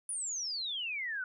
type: exponential sweep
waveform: sine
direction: down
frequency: 9956 to 1447 Hz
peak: -34 dBFS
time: 0.09-1.24 s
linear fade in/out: 2 ms
effects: none